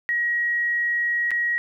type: tone with dropouts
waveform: sine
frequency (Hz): 1900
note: A#6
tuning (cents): +33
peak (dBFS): -20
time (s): 0.09-1.58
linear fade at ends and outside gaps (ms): 0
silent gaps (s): 1.307-1.315
effects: 10-bit